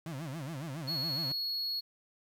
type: tone with vibrato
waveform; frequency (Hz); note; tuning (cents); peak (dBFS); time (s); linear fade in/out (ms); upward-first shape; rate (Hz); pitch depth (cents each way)
35% pulse; 148; D3; +14; -36; 0.06-1.32; 2; sine; 7.2; 240
type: tone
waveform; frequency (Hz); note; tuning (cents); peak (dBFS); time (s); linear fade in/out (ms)
triangle; 4338; C#8; -38; -31; 0.87-1.81; 20
effects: 11-bit